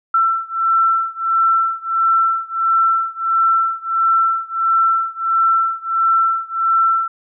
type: beating tone pair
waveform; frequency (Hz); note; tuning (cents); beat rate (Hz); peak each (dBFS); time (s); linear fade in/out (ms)
sine; 1340 / 1341.5; E6 / E6; +28 / +30; 1.5; -16 / -17; 0.14-7.08; 5
effects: none